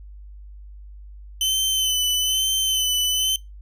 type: tone with vibrato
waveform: sawtooth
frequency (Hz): 3043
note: F#7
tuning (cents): +48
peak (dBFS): -16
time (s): 1.41-3.36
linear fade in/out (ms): 2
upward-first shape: sine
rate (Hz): 1.1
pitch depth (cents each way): 31
effects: noise-tail reverb RT60 0.2 s tail -22 dB re dry + added 50 Hz sine -38 dBFS peak until 3.61 s